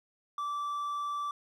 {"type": "tone", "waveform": "triangle", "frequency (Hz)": 1164, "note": "D6", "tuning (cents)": -16, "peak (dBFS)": -30, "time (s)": [0.38, 1.31], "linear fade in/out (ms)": 2, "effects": []}